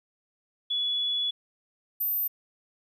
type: tone pair in turn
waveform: sine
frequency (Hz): 3407 / 13834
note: G#7 / A9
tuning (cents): +44 / -31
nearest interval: 2 octaves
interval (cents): 2425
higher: second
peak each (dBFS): -25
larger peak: neither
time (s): 0.7-1.31 / 2-2.28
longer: first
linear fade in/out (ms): 10
effects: 11-bit